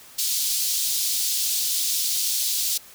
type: high-pass noise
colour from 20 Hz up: pink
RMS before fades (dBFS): -24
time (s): 0.18-2.78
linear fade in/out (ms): 10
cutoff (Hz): 3900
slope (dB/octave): 24
effects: white hiss -47 dBFS RMS until 2.94 s